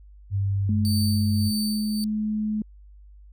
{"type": "tone with pitch glide", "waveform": "sine", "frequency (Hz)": [98.8, 97.72], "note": ["G2", "G2"], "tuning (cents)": [14, -5], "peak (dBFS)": -21, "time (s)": [0.3, 1.52], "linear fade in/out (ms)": 50, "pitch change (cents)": -19, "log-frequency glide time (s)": [0.65, 0.71]}
{"type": "tone", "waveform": "sine", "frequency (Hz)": 213.7, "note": "G#3", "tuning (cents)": 50, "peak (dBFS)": -23, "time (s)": [0.69, 2.62], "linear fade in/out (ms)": 2}
{"type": "tone with tremolo", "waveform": "sawtooth", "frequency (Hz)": 4573, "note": "D8", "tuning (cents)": -47, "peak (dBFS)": -25, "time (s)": [0.85, 2.04], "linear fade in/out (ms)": 0, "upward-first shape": "sine", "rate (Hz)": 1.7, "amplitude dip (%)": 60}
{"effects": ["added 50 Hz sine -45 dBFS peak until 3.32 s"]}